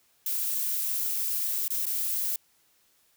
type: noise with dropouts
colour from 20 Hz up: violet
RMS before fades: -29 dBFS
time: 0.26-2.36 s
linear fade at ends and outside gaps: 2 ms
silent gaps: 1.681-1.704 / 1.856-1.866 s
effects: white hiss -66 dBFS RMS until 3.16 s